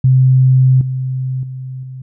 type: tone with level steps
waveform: sine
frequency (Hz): 130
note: C3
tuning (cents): -11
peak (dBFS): -6 / -16 / -23 / -26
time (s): 0.04-2.02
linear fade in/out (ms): 5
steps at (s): 0.81 / 1.43 / 1.83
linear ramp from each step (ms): 2
effects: none